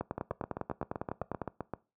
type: two click trains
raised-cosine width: 1 ms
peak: -19 / -21 dBFS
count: 15 / 13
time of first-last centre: 0.01-1.417 / 0.18-1.736 s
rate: 9.95 / 7.71 Hz
effects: noise-tail reverb RT60 0.3 s tail -21 dB re dry + high-pass 80 Hz 12 dB/octave